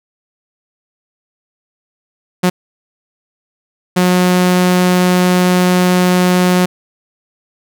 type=tone bursts at uneven times; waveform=sawtooth; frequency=180.9 Hz; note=F#3; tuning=39 cents flat; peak=-5 dBFS; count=2; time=2.43-2.5 / 3.96-6.66 s; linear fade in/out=10 ms; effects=none